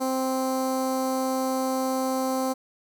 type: tone with notch filter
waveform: 15% pulse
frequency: 261.6 Hz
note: C4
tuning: in tune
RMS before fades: -26 dBFS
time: 0-2.54 s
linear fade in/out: 20 ms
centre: 2700 Hz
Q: 0.7
effects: none